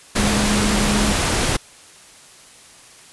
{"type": "tone in noise", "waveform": "sine", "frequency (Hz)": 207.7, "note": "G#3", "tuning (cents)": 0, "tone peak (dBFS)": -19, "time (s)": [0.17, 1.13], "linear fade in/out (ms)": 10, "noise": "pink", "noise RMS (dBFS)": -19, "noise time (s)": [0.15, 1.57], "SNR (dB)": -3, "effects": ["white hiss -45 dBFS RMS until 3.12 s", "resampled to 24000 Hz"]}